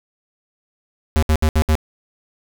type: tone bursts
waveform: square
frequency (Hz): 77.78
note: D#2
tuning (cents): 0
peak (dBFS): -13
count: 5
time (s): 1.16-1.753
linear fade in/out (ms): 0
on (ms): 65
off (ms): 67
effects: none